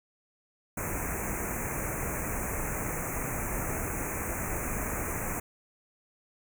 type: band-stop noise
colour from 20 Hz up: pink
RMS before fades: -33 dBFS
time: 0.77-5.4 s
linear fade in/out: 5 ms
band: 2500 to 6200 Hz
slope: 96 dB/octave
effects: none